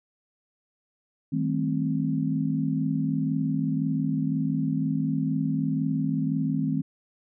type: chord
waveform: sine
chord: A half-diminished seventh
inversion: second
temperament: just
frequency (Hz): 158.4 / 198 / 220 / 264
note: Eb3 / G3 / A3 / C4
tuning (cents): +31 / +18 / 0 / +16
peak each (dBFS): -27 / -33 / -31 / -27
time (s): 1.32-6.82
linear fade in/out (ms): 10
effects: none